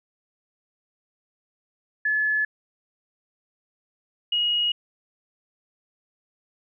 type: tone pair in turn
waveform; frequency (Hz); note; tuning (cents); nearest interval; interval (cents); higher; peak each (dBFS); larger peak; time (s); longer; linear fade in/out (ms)
sine; 1718 / 2889; A6 / F#7; -42 / -42; major sixth; 900; second; -20; neither; 2.05-2.45 / 4.32-4.72; neither; 5
effects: none